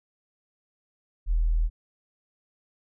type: tone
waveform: sine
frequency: 40.25 Hz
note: E1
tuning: 41 cents flat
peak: -20 dBFS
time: 1.26-1.7 s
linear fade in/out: 50 ms
effects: none